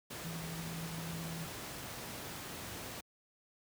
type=tone in noise; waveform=sine; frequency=164.81 Hz; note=E3; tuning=in tune; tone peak=-41 dBFS; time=0.24-1.46 s; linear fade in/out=10 ms; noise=pink; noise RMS=-44 dBFS; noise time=0.1-3.01 s; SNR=0 dB; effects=high-pass 80 Hz 12 dB/octave